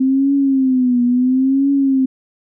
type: tone with vibrato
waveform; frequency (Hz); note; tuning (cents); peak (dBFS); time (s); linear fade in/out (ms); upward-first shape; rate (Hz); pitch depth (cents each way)
sine; 260.3; C4; -9; -11; 0-2.06; 10; triangle; 0.73; 130
effects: none